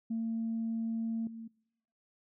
sine tone with level steps, 226.5 Hz, A#3, 50 cents flat, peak -30 / -41 dBFS, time 0.1-1.48 s, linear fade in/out 10 ms, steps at 1.27 s, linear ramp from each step 2 ms, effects noise-tail reverb RT60 1.0 s tail -26 dB re dry + tanh soft clip ceiling -27 dBFS

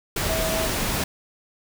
sine tone in noise, 647 Hz, E5, 32 cents flat, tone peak -26 dBFS, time 0.29-0.67 s, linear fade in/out 5 ms, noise pink, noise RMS -25 dBFS, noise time 0.16-1.04 s, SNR -4 dB, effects none

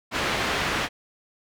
white low-pass noise, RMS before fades -26 dBFS, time 0.11-0.89 s, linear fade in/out 50 ms, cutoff 2500 Hz, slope 12 dB/octave, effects none

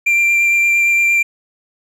triangle tone with vibrato, 2370 Hz, D7, 15 cents sharp, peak -9 dBFS, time 0.06-1.23 s, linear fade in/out 10 ms, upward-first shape sine, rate 8.7 Hz, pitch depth 11 cents each way, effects none

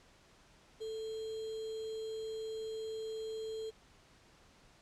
sine tone with sample-and-hold, 440.7 Hz, A4, 3 cents sharp, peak -38 dBFS, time 0.8-3.71 s, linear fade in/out 20 ms, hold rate 3675 Hz, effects pink hiss -63 dBFS RMS until 4.81 s + low-pass 7000 Hz 12 dB/octave

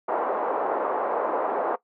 pink band-pass noise, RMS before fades -26 dBFS, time 0.08-1.76 s, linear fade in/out 10 ms, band 420 to 1100 Hz, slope 24 dB/octave, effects noise-tail reverb RT60 0.1 s tail -18 dB re dry

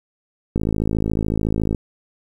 click train, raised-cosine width 3 ms, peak -8 dBFS, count 65, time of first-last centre 0.56-1.747 s, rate 53.9 Hz, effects 8-bit

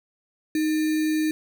sine tone with sample-and-hold, 311.1 Hz, D#4, in tune, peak -20 dBFS, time 0.55-1.31 s, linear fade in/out 2 ms, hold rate 2100 Hz, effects none

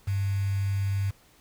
sine tone with quantisation, 98.5 Hz, G2, 9 cents sharp, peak -24 dBFS, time 0.07-1.11 s, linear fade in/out 10 ms, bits 7, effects pink hiss -59 dBFS RMS until 1.4 s

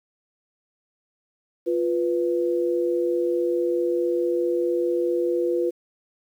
sine tone pair together, 349.2 / 493.8 Hz, F4 / B4, 0 / 0 cents, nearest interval tritone, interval 600 cents, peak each -22 / -24 dBFS, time 1.66-5.71 s, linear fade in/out 20 ms, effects 9-bit

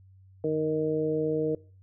harmonic tone with a mistuned harmonic, 155.56 Hz, D#3, in tune, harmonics 1 / 2 / 3 / 4, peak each -34 / -31 / -26 / -37 dBFS, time 0.44-1.55 s, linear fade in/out 2 ms, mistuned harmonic 1, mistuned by -26 cents, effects noise-tail reverb RT60 0.4 s tail -23 dB re dry + added 95 Hz sine -52 dBFS peak until 1.82 s

